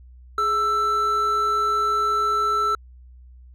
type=tone pair together; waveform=triangle; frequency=417.5 / 1327 Hz; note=G#4 / E6; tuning=+9 / +11 cents; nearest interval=octave + minor sixth; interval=2002 cents; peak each=-28 / -17 dBFS; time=0.38-2.75 s; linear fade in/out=2 ms; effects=added 62 Hz sine -43 dBFS peak until 3.54 s